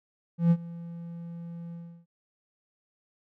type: tone with ADSR envelope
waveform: triangle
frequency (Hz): 169.5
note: E3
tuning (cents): +49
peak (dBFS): -14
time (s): 0.38-2.06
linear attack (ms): 130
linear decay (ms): 55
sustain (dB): -21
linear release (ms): 330
effects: none